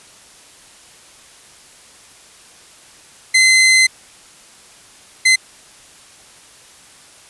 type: tone bursts at uneven times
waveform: sawtooth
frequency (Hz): 2058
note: C7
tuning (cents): -29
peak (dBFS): -5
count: 2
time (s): 3.34-3.87 / 5.25-5.36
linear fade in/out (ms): 10
effects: white hiss -44 dBFS RMS until 7.29 s + resampled to 24000 Hz